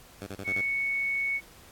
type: tone bursts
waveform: 10% pulse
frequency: 98 Hz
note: G2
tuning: in tune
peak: -28 dBFS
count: 5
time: 0.21-0.613 s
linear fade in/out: 10 ms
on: 59 ms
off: 27 ms
type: tone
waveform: sine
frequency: 2217 Hz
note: C#7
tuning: in tune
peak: -26 dBFS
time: 0.44-1.41 s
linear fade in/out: 50 ms
effects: pink hiss -53 dBFS RMS until 1.71 s + AAC 64 kbps